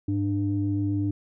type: tone pair together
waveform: sine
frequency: 101.8 / 297.6 Hz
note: G#2 / D4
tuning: -34 / +23 cents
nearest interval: octave + perfect fifth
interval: 1857 cents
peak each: -25 dBFS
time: 0.08-1.11 s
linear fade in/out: 5 ms
effects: tanh soft clip ceiling -15 dBFS